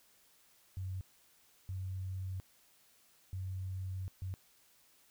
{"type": "tone bursts at uneven times", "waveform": "sine", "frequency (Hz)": 93.9, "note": "F#2", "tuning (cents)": 26, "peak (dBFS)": -37, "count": 4, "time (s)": [[0.77, 1.01], [1.69, 2.4], [3.33, 4.08], [4.22, 4.34]], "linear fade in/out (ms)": 0, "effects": ["white hiss -67 dBFS RMS until 5.1 s"]}